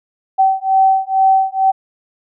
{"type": "beating tone pair", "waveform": "sine", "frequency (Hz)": [767, 769.2], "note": ["G5", "G5"], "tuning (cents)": [-38, -33], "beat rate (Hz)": 2.2, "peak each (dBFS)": -13, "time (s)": [0.38, 1.72], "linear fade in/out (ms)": 20, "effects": []}